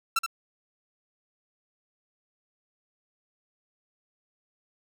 sawtooth tone with echo, 1343 Hz, E6, 32 cents sharp, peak -18 dBFS, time 0.16-0.19 s, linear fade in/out 5 ms, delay 73 ms, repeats 1, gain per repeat -6 dB, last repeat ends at 0.263 s, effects none

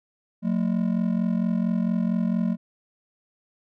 triangle ring-modulated tone, 204.2 Hz, G#3, 29 cents flat, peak -16 dBFS, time 0.42-2.57 s, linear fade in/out 50 ms, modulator 22.2 Hz, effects none

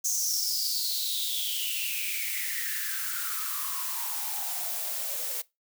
blue noise with high-pass filter sweep, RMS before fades -31 dBFS, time 0.04-5.42 s, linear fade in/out 10 ms, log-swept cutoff 6400 to 480 Hz, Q 8.7, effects noise-tail reverb RT60 0.2 s tail -20 dB re dry

